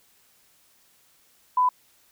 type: tone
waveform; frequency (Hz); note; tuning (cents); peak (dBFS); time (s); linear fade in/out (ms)
sine; 1000; B5; +21; -17; 1.57-1.69; 5
effects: white hiss -61 dBFS RMS until 2.11 s